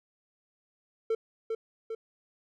triangle tone with echo, 448.5 Hz, A4, 33 cents sharp, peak -23 dBFS, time 1.1-1.15 s, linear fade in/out 5 ms, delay 400 ms, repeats 2, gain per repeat -4 dB, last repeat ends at 1.95 s, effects none

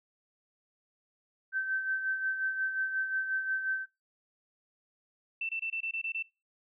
sine tone with tremolo, 1546 Hz, G6, 24 cents flat, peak -27 dBFS, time 1.52-3.86 s, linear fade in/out 50 ms, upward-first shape sine, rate 5.6 Hz, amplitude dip 55%
sine tone bursts, 2673 Hz, E7, 23 cents sharp, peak -31 dBFS, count 8, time 5.41-6.226 s, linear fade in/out 5 ms, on 81 ms, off 24 ms
effects noise-tail reverb RT60 0.3 s tail -26 dB re dry

